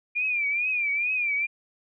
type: tone with vibrato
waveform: sine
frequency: 2397 Hz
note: D7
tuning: 35 cents sharp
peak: -23 dBFS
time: 0.15-1.47 s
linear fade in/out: 20 ms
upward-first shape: triangle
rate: 2.3 Hz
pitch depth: 120 cents each way
effects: none